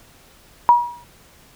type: tone with exponential decay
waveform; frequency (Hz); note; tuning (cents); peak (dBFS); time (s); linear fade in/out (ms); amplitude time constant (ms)
sine; 960; B5; -49; -5; 0.69-1.04; 0; 74
effects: pink hiss -50 dBFS RMS until 1.55 s